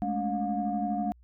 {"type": "tone cluster", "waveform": "sine", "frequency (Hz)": [207.5, 219.7, 283.2, 714], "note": ["G#3", "A3", "C#4", "F5"], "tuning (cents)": [-1, -2, 37, 38], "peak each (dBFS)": [-31, -35, -34, -30], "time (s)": [0.02, 1.12], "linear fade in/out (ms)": 0, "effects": ["tanh soft clip ceiling -18 dBFS", "added 60 Hz sine -54 dBFS peak until 1.23 s"]}